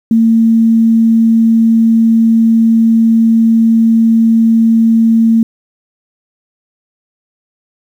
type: tone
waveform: sine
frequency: 226.5 Hz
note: A#3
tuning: 50 cents flat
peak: -5 dBFS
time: 0.11-5.43 s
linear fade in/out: 2 ms
effects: 7-bit